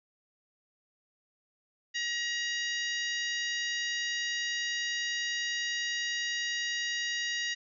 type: harmonic tone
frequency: 950 Hz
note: A#5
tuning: 33 cents sharp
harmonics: 2 / 3 / 4 / 5 / 6 / 7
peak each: -33 / -37 / -39 / -41 / -43 / -44 dBFS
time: 1.94-7.55 s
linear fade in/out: 20 ms
effects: none